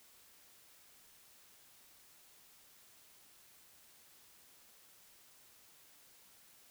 silence, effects white hiss -63 dBFS RMS until 6.7 s

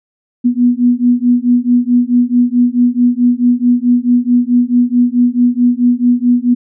sine beating tone pair, 241.8 / 246.4 Hz, B3 / B3, -36 / -4 cents, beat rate 4.6 Hz, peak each -11 dBFS, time 0.44-6.55 s, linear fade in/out 20 ms, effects none

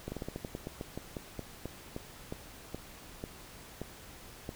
slowing click train, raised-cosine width 2 ms, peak -24 dBFS, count 20, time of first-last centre 0.08-4.491 s, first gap 40 ms, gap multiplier 1.17, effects pink hiss -51 dBFS RMS until 4.55 s

